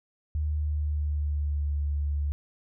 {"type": "tone with pitch glide", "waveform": "sine", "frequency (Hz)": [75.7, 72.62], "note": ["D#2", "D2"], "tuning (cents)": [-47, -19], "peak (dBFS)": -25, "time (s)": [0.35, 2.32], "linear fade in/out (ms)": 0, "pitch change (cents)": -72, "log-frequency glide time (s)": [0.46, 1.73], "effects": []}